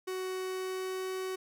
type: tone with pitch glide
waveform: 45% pulse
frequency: 372.9 to 375.3 Hz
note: F#4 to F#4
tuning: +14 to +25 cents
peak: -34 dBFS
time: 0.07-1.36 s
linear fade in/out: 10 ms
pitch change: +11 cents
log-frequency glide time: 0.26-1.08 s
effects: none